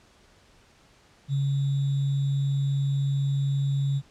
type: tone with sample-and-hold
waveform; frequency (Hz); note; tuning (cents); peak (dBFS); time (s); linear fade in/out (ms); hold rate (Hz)
sine; 138.59; C#3; 0; -22; 1.28-4.02; 50; 3675
effects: pink hiss -58 dBFS RMS until 4.1 s + low-pass 7000 Hz 12 dB/octave